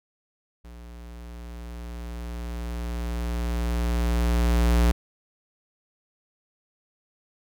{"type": "tone with level ramp", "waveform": "square", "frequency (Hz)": 59, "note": "A#1", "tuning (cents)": 22, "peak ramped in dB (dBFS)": [-42, -17], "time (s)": [0.64, 4.92], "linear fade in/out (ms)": 10, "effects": []}